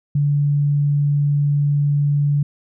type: tone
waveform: sine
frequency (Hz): 144.5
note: D3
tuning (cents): -28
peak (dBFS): -14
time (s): 0.15-2.43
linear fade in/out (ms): 5
effects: none